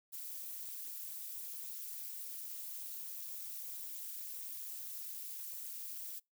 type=noise with amplitude modulation; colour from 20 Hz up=violet; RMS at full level=-41 dBFS; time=0.12-6.2 s; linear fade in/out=20 ms; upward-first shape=sine; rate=240 Hz; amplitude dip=95%; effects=noise-tail reverb RT60 0.2 s tail -25 dB re dry